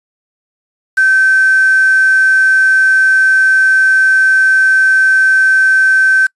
sine tone with quantisation, 1544 Hz, G6, 27 cents flat, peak -6 dBFS, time 0.97-6.27 s, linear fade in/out 10 ms, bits 4, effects noise-tail reverb RT60 0.1 s tail -26 dB re dry + resampled to 24000 Hz

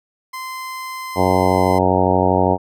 30% pulse tone with pitch glide, 1036 to 1027.1 Hz, C6 to C6, -17 to -32 cents, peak -24 dBFS, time 0.33-1.79 s, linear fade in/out 10 ms, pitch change -15 cents, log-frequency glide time 0.99-1.66 s
harmonic tone, 92.5 Hz, F#2, in tune, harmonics 1 / 2 / 3 / 4 / 5 / 6 / 7 / 8 / 9 / 10, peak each -22 / -22 / -22 / -22 / -22 / -22 / -22 / -22 / -22 / -22 dBFS, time 1.15-2.58 s, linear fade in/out 50 ms
effects none

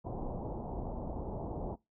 pink low-pass noise, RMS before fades -39 dBFS, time 0.04-1.76 s, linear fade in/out 20 ms, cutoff 920 Hz, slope 48 dB/octave, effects noise-tail reverb RT60 0.2 s tail -21 dB re dry

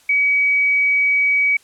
sine tone, 2270 Hz, C#7, 41 cents sharp, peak -13 dBFS, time 0.09-1.57 s, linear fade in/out 5 ms, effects white hiss -53 dBFS RMS until 1.63 s + low-pass 11000 Hz 12 dB/octave

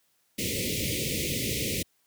pink band-stop noise, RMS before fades -29 dBFS, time 0.38-1.83 s, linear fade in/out 10 ms, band 560 to 2000 Hz, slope 96 dB/octave, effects white hiss -70 dBFS RMS until 2.06 s + high-pass 80 Hz 12 dB/octave

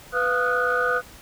sine tone cluster, 496.7 / 697 / 1236 / 1428 / 1486 Hz, B4 / F5 / D#6 / F6 / F#6, +10 / -4 / -12 / +38 / +7 cents, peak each -24 / -31 / -25 / -29 / -23 dBFS, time 0.12-1.02 s, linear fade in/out 50 ms, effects tanh soft clip ceiling -11 dBFS + pink hiss -46 dBFS RMS until 1.21 s

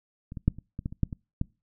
clicks, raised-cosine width 5 ms, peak -27 / -23 / -8 / -29 / -22 / -18 / -27 / -11 / -23 / -14 dBFS, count 10, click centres 0.321 / 0.372 / 0.48 / 0.586 / 0.791 / 0.859 / 0.925 / 1.033 / 1.128 / 1.414 s, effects noise-tail reverb RT60 0.3 s tail -25 dB re dry

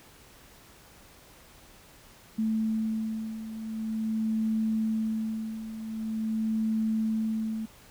sine beating tone pair, 220 / 220.45 Hz, A3 / A3, 0 / +4 cents, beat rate 0.45 Hz, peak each -33 / -28 dBFS, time 2.38-7.66 s, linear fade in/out 10 ms, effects pink hiss -54 dBFS RMS until 7.9 s

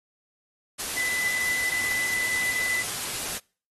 sine tone in noise, 2002 Hz, B6, 23 cents sharp, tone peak -25 dBFS, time 0.96-2.83 s, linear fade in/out 20 ms, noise white, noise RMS -31 dBFS, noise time 0.78-3.39 s, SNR +3 dB, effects noise-tail reverb RT60 0.4 s tail -26 dB re dry + AAC 32 kbps

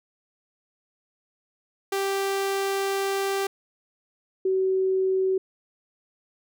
sawtooth / sine tone pair in turn, 392 / 378.6 Hz, G4 / F#4, 0 / +40 cents, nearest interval minor second, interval 60 cents, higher first, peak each -20 dBFS, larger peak neither, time 1.92-3.47 / 4.45-5.38 s, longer first, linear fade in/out 5 ms, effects none

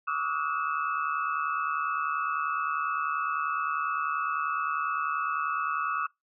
sine tone cluster, 1138 / 1208 / 1288 / 1441 / 2614 Hz, C#6 / D6 / E6 / F#6 / E7, +45 / +48 / -41 / -46 / -15 cents, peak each -32 / -36 / -31 / -34 / -40 dBFS, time 0.07-6.07 s, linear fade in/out 10 ms, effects noise-tail reverb RT60 0.2 s tail -25 dB re dry

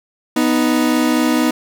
40% pulse tone pair together, 246.9 / 311.1 Hz, B3 / D#4, 0 / 0 cents, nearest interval major third, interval 400 cents, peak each -15 dBFS, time 0.36-1.51 s, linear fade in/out 5 ms, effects none

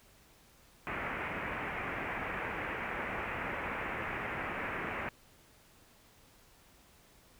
white low-pass noise, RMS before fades -38 dBFS, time 0.87-5.09 s, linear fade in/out 0 ms, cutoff 2400 Hz, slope 48 dB/octave, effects pink hiss -62 dBFS RMS until 7.39 s

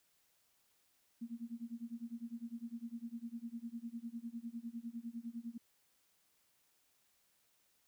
sine tone with tremolo, 233.1 Hz, A#3, in tune, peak -39 dBFS, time 1.21-5.58 s, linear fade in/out 10 ms, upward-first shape sine, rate 9.9 Hz, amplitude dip 95%, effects white hiss -75 dBFS RMS until 7.87 s

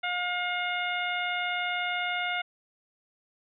harmonic tone, 714 Hz, F5, 38 cents sharp, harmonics 1 / 2 / 3 / 4 / 5, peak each -33 / -33 / -32 / -37 / -39 dBFS, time 0.03-2.42 s, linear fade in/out 10 ms, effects none

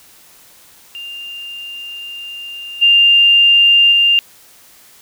sine tone with level steps, 2797 Hz, F7, 2 cents sharp, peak -26 / -6 / -8 dBFS, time 0.95-4.19 s, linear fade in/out 0 ms, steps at 2.81 / 3.91 s, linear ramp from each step 20 ms, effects white hiss -45 dBFS RMS until 5.01 s

